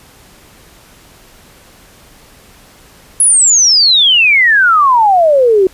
sine exponential sweep, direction down, 10720 to 364.5 Hz, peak -5 dBFS, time 3.2-5.67 s, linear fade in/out 2 ms, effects pink hiss -42 dBFS RMS until 5.73 s + resampled to 32000 Hz

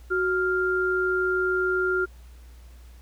sine tone pair together, 370 / 1396.9 Hz, F#4 / F6, 0 / 0 cents, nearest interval octave + major seventh, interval 2300 cents, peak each -24 dBFS, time 0.1-2.06 s, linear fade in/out 20 ms, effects added 60 Hz sine -44 dBFS peak until 3.01 s + pink hiss -58 dBFS RMS until 3.01 s

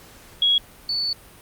sine tone pair in turn, 3322 / 4473 Hz, G#7 / C#8, 0 / +15 cents, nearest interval perfect fourth, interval 515 cents, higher second, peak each -15 / -21 dBFS, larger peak first, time 0.42-0.58 / 0.89-1.13 s, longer second, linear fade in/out 2 ms, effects pink hiss -47 dBFS RMS until 1.41 s + Opus 48 kbps

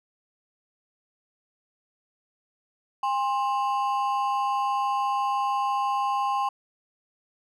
triangle ring-modulated tone, 932.3 Hz, A#5, in tune, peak -18 dBFS, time 3.03-6.49 s, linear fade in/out 5 ms, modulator 123 Hz, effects none

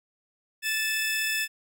sawtooth tone pair together, 1756 / 2616 Hz, A6 / E7, -4 / -14 cents, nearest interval perfect fifth, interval 690 cents, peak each -25 dBFS, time 0.62-1.48 s, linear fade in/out 50 ms, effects none

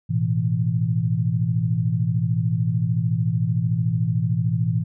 sine chord, A suspended second, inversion none, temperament equal, 110 / 123.47 / 164.81 Hz, A2 / B2 / E3, 0 / 0 / 0 cents, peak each -23 dBFS, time 0.09-4.84 s, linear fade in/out 20 ms, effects none

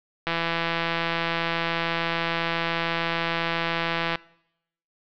click train, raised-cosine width 0.3 ms, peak -9 dBFS, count 650, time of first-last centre 0.27-4.156 s, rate 167 Hz, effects noise-tail reverb RT60 0.8 s tail -23 dB re dry + low-pass 4000 Hz 12 dB/octave

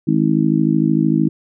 harmonic tone, 53.2 Hz, G#1, 42 cents sharp, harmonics 3 / 4 / 5 / 6, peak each -18 / -18 / -18 / -18 dBFS, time 0.07-1.29 s, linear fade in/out 10 ms, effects none

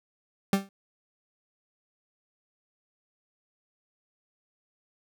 40% pulse tone with exponential decay, 196 Hz, G3, in tune, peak -16 dBFS, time 0.53-0.69 s, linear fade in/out 2 ms, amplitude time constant 34 ms, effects none

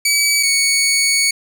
15% pulse tone pair in turn, 2281 / 2230 Hz, C#7 / C#7, +49 / +10 cents, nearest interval unison, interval 39 cents, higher first, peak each -6 dBFS, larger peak neither, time 0.05-0.43 / 0.43-1.31 s, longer second, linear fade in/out 5 ms, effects none

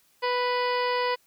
harmonic tone, 493.9 Hz, B4, in tune, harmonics 1 / 2 / 3 / 4 / 5 / 6 / 7 / 8 / 9 / 10, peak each -27 / -27 / -38 / -33 / -39 / -38 / -45 / -49 / -40 / -41 dBFS, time 0.22-1.16 s, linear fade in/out 20 ms, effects white hiss -64 dBFS RMS until 1.26 s

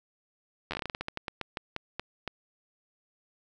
slowing click train, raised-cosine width 0.3 ms, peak -17 dBFS, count 19, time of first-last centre 0.71-2.277 s, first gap 11 ms, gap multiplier 1.21, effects none

